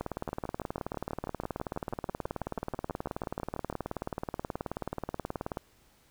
two click trains, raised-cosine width 1 ms, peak -22 / -19 dBFS, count 22 / 105, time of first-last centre 0.29-3.727 / 0.01-5.571 s, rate 6.11 / 18.7 Hz, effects pink hiss -64 dBFS RMS until 6.1 s

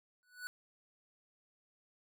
square tone with exponential growth, 1480 Hz, F#6, in tune, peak -38 dBFS, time 0.23-0.47 s, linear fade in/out 0 ms, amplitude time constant 52 ms, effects none

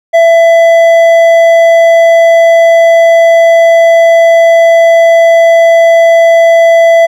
triangle tone with hard clipping, 667 Hz, E5, 20 cents sharp, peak -3 dBFS, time 0.13-7.07 s, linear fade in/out 20 ms, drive 10 dB, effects none

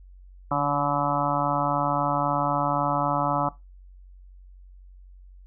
harmonic tone with a mistuned harmonic, 143.8 Hz, D3, 36 cents flat, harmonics 1 / 2 / 4 / 5 / 6 / 7 / 8 / 9, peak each -30 / -30 / -30 / -30 / -30 / -30 / -30 / -30 dBFS, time 0.51-3.49 s, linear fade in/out 5 ms, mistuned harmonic 1, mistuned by +27 cents, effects noise-tail reverb RT60 0.2 s tail -18 dB re dry + added 46 Hz sine -45 dBFS peak until 5.46 s

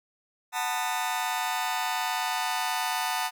sawtooth chord, B dominant seventh, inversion second, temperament just, 740.8 / 889 / 987.8 / 1234.7 Hz, F#5 / A5 / B5 / D#6, +2 / +18 / 0 / -14 cents, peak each -28 / -27 / -31 / -32 dBFS, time 0.52-3.31 s, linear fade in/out 50 ms, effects none

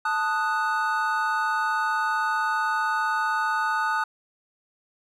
triangle chord, D# diminished, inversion second, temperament equal, 880 / 1244.5 / 1480 Hz, A5 / D#6 / F#6, 0 / 0 / 0 cents, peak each -25 dBFS, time 0.05-4.04 s, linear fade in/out 5 ms, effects none

